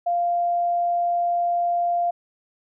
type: tone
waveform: sine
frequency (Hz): 696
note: F5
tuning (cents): -6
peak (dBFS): -19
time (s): 0.06-2.11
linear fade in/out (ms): 10
effects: none